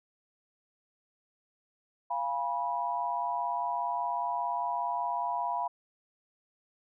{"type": "tone cluster", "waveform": "sine", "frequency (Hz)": [695, 820, 977], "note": ["F5", "G#5", "B5"], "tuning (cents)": [-9, -22, -19], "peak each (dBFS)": [-35, -36, -31], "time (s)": [2.1, 5.68], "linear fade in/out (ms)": 10, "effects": []}